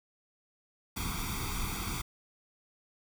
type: noise with comb filter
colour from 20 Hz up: pink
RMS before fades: -35 dBFS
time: 0.96-2.02 s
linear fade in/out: 10 ms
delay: 0.86 ms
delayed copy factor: +0.95
effects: none